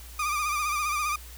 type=tone with vibrato; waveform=30% pulse; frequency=1200 Hz; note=D6; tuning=37 cents sharp; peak=-23 dBFS; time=0.19-1.16 s; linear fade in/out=5 ms; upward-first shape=sine; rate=15 Hz; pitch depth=58 cents each way; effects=added 60 Hz sine -43 dBFS peak until 1.37 s + white hiss -48 dBFS RMS until 1.37 s